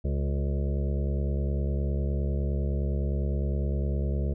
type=harmonic tone with a mistuned harmonic; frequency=69.8 Hz; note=C#2; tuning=13 cents sharp; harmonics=1 / 2 / 3 / 5 / 6 / 7 / 8 / 9; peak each=-26 / -32 / -36 / -40 / -42 / -43 / -44 / -45 dBFS; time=0.04-4.34 s; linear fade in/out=10 ms; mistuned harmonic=6; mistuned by=+28 cents; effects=none